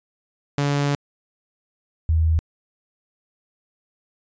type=tone pair in turn; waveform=sawtooth / sine; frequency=143 / 80.26 Hz; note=D3 / E2; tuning=-46 / -46 cents; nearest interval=minor seventh; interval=1000 cents; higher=first; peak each=-15 dBFS; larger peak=neither; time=0.58-0.95 / 2.09-2.39 s; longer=first; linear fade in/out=0 ms; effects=resampled to 16000 Hz